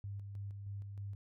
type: tone with tremolo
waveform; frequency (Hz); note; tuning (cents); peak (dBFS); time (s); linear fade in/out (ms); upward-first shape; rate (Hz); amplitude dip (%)
sine; 100; G2; +35; -40; 0.04-1.15; 0; square; 3.2; 35
effects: none